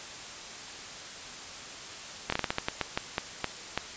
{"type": "slowing click train", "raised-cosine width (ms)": 0.3, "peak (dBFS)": -11, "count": 13, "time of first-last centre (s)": [2.3, 3.776], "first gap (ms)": 24, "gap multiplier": 1.27, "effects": ["white hiss -42 dBFS RMS until 3.96 s", "resampled to 16000 Hz"]}